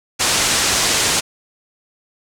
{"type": "low-pass noise", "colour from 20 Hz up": "white", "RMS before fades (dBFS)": -17, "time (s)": [0.19, 1.21], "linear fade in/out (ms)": 20, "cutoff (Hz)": 8500, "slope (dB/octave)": 24, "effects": []}